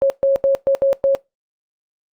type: tone bursts at uneven times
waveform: sine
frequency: 547 Hz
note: C#5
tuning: 23 cents flat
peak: -11 dBFS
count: 6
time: 0.02-0.1 / 0.23-0.36 / 0.44-0.55 / 0.67-0.75 / 0.82-0.93 / 1.04-1.15 s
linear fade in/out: 0 ms
effects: noise-tail reverb RT60 0.2 s tail -22 dB re dry + Opus 48 kbps